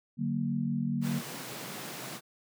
sine chord, D augmented, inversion none, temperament equal with one note detuned, 146.83 / 187.69 / 233.1 Hz, D3 / F#3 / A#3, 0 / +25 / 0 cents, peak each -33 / -34 / -31 dBFS, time 0.17-1.22 s, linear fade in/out 50 ms
pink high-pass noise, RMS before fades -41 dBFS, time 1.01-2.21 s, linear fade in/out 50 ms, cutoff 120 Hz, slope 96 dB/octave
effects none

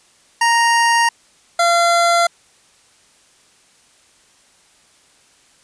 25% pulse tone pair in turn, 932.3 / 686.3 Hz, A#5 / F5, 0 / -30 cents, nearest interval perfect fourth, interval 530 cents, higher first, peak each -8 dBFS, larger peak neither, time 0.41-1.09 / 1.59-2.27 s, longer neither, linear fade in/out 5 ms, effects white hiss -53 dBFS RMS until 5.63 s + resampled to 22050 Hz

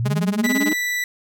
sine linear sweep, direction up, 111.3 to 312.6 Hz, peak -19 dBFS, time 0-0.73 s, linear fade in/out 0 ms
sawtooth tone with tremolo, 207.7 Hz, G#3, in tune, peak -16 dBFS, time 0.05-0.73 s, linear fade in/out 10 ms, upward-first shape sine, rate 18 Hz, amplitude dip 100%
40% pulse tone, 1972 Hz, B6, 3 cents flat, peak -20 dBFS, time 0.44-1.04 s, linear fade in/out 2 ms
effects none

